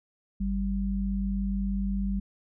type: tone pair together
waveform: sine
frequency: 49.71 / 196 Hz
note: G1 / G3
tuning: +25 / 0 cents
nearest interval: 2 octaves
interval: 2375 cents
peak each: -29 / -28 dBFS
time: 0.4-2.2 s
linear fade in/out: 10 ms
effects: none